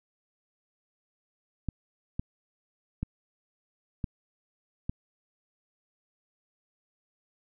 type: clicks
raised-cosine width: 5 ms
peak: -18 dBFS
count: 5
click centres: 1.687 / 2.195 / 3.03 / 4.042 / 4.895 s
effects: none